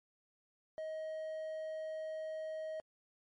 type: tone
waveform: triangle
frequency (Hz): 630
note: D#5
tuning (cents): +21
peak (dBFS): -37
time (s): 0.78-2.8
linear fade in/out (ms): 0
effects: MP3 48 kbps